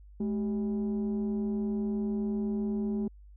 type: tone pair together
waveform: sine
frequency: 212.9 / 388 Hz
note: G#3 / G4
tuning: +43 / -18 cents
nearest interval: minor seventh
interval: 1039 cents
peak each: -27 / -34 dBFS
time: 0.2-3.08 s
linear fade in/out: 5 ms
effects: tanh soft clip ceiling -25 dBFS + added 50 Hz sine -49 dBFS peak until 3.36 s